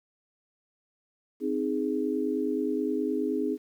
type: chord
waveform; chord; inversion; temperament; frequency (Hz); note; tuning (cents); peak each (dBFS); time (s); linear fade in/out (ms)
sine; Ab major; first; equal; 261.6 / 311.1 / 415.3; C4 / Eb4 / Ab4; 0 / 0 / 0; -30; 1.4-3.58; 50
effects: 10-bit